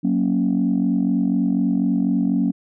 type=chord; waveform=sine; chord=F# major; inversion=none; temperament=equal; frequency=185 / 233.1 / 277.2 Hz; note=F#3 / A#3 / C#4; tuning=0 / 0 / 0 cents; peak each=-20 dBFS; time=0.03-2.52 s; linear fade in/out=20 ms; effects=tanh soft clip ceiling -10 dBFS